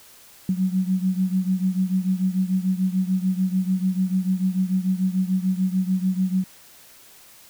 sine beating tone pair, 184.6 / 191.4 Hz, F#3 / G3, -4 / -41 cents, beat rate 6.8 Hz, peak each -21 / -24 dBFS, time 0.49-6.44 s, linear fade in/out 2 ms, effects white hiss -49 dBFS RMS until 7.49 s

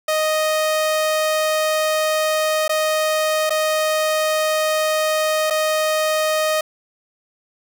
sawtooth tone with dropouts, 622.3 Hz, D#5, in tune, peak -13 dBFS, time 0.08-6.61 s, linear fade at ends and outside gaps 5 ms, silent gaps 2.68-2.693 / 3.496-3.504 / 5.501-5.506 s, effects none

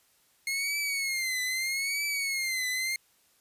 sawtooth tone with vibrato, 2152 Hz, C7, 48 cents sharp, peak -25 dBFS, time 0.47-2.96 s, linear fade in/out 2 ms, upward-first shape triangle, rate 0.79 Hz, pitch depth 130 cents each way, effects white hiss -66 dBFS RMS until 3.4 s + resampled to 32000 Hz

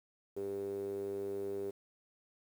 sawtooth tone with band-pass filter, 99.3 Hz, G2, 23 cents sharp, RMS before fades -39 dBFS, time 0.36-1.71 s, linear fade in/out 10 ms, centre 410 Hz, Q 9.4, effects 10-bit

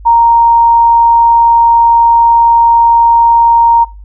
sine tone, 931 Hz, A#5, 2 cents flat, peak -3 dBFS, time 0.05-3.85 s, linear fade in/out 20 ms, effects noise-tail reverb RT60 0.3 s tail -22 dB re dry + added 50 Hz sine -28 dBFS peak until 4.04 s

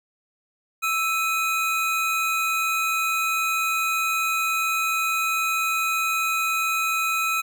square tone pair together, 1318.5 / 2498 Hz, E6 / D#7, 0 / +6 cents, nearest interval major seventh, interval 1106 cents, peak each -25 / -25 dBFS, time 0.82-7.42 s, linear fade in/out 20 ms, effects none

